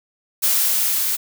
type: noise with level ramp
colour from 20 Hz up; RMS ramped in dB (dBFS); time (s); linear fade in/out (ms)
blue; -17 to -21; 0.42-1.17; 20
effects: none